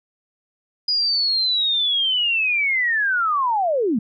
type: linear sweep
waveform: sine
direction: down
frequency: 4944 to 196 Hz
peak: -17 dBFS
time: 0.88-3.99 s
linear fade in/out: 5 ms
effects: none

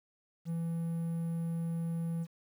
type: tone with quantisation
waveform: triangle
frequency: 166.6 Hz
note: E3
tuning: 19 cents sharp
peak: -30 dBFS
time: 0.45-2.27 s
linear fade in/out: 50 ms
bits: 10
effects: none

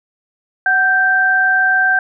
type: tone pair together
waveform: sine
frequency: 745.5 / 1567 Hz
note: F#5 / G6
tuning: +13 / -1 cents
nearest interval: octave + minor second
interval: 1286 cents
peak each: -18 / -11 dBFS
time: 0.66-1.99 s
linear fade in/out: 2 ms
effects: none

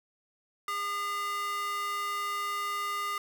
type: tone with high-pass filter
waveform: square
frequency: 406.1 Hz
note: G#4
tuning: 39 cents flat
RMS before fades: -33 dBFS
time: 0.68-3.18 s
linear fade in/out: 2 ms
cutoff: 1300 Hz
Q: 2.7
effects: none

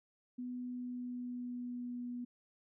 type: tone with pitch glide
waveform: sine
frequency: 248.1 to 244 Hz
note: B3 to B3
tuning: +8 to -21 cents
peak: -39 dBFS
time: 0.38-2.25 s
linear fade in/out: 10 ms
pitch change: -29 cents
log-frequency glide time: 0.61-2.03 s
effects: none

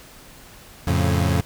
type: chord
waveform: 30% pulse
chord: F augmented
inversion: none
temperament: equal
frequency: 87.31 / 110 / 138.59 Hz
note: F2 / A2 / C#3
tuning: 0 / 0 / 0 cents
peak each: -17 / -22 / -21 dBFS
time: 0.87-1.41 s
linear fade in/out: 5 ms
effects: pink hiss -45 dBFS RMS until 1.45 s

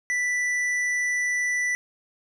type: tone with hard clipping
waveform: triangle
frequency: 1975.5 Hz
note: B6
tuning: in tune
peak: -24 dBFS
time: 0.1-1.75 s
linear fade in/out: 0 ms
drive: 11 dB
effects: none

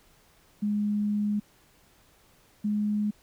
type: tone pair in turn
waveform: sine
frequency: 207.7 / 209.1 Hz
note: G#3 / G#3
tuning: 0 / +12 cents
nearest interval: unison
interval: 12 cents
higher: second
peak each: -24 dBFS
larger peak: neither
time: 0.62-1.4 / 2.64-3.11 s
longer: first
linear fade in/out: 10 ms
effects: pink hiss -61 dBFS RMS until 3.22 s

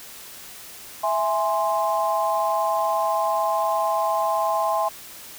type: chord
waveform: sine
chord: E augmented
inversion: none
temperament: equal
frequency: 659.3 / 830.6 / 1046.5 Hz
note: E5 / G#5 / B#5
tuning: 0 / 0 / 0 cents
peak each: -24 dBFS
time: 1.03-4.89 s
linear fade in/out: 10 ms
effects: white hiss -41 dBFS RMS until 5.38 s

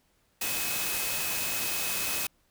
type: tone in noise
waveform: sine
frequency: 2552 Hz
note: D#7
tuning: 43 cents sharp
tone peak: -37 dBFS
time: 0.41-2.27 s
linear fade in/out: 5 ms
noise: white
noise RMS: -31 dBFS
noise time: 0.41-2.27 s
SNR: -9 dB
effects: pink hiss -69 dBFS RMS until 2.5 s

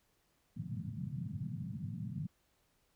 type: band-pass noise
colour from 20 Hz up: pink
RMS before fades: -41 dBFS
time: 0.56-2.27 s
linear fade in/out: 10 ms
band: 100 to 210 Hz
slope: 48 dB/octave
effects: pink hiss -75 dBFS RMS until 2.95 s

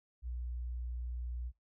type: tone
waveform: sine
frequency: 60.6 Hz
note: B1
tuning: 32 cents flat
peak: -36 dBFS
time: 0.22-1.52 s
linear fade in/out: 50 ms
effects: noise-tail reverb RT60 0.2 s tail -22 dB re dry + tanh soft clip ceiling -32 dBFS

